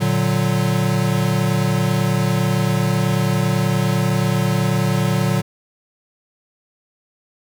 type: chord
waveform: square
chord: Bb augmented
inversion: none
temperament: equal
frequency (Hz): 116.54 / 146.83 / 185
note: Bb2 / D3 / F#3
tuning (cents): 0 / 0 / 0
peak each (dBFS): -21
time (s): 0-5.42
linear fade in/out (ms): 20
effects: none